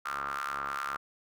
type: ring-modulated tone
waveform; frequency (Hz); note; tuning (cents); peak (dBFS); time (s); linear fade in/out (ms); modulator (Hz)
sawtooth; 69.8; C#2; +13; -26; 0.05-0.97; 10; 1290
effects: none